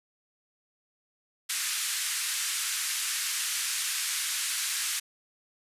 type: band-pass noise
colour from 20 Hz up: white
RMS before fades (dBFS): -31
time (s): 1.49-5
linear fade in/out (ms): 10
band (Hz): 1400 to 11000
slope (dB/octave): 24
effects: resampled to 32000 Hz